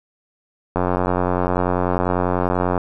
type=click train; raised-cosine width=1 ms; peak=-5 dBFS; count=183; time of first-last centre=0.76-2.778 s; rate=90.2 Hz; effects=none